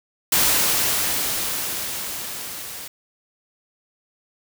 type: noise with level ramp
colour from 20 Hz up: white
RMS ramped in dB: -17 to -35 dBFS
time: 0.32-2.88 s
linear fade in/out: 5 ms
effects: none